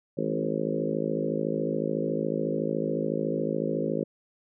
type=harmonic tone with a mistuned harmonic; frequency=53.9 Hz; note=A1; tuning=35 cents flat; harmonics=3 / 4 / 5 / 6 / 7 / 8 / 9 / 10; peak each=-34 / -34 / -34 / -34 / -34 / -34 / -34 / -34 dBFS; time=0.17-4.04 s; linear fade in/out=10 ms; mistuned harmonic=4; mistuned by=-19 cents; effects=none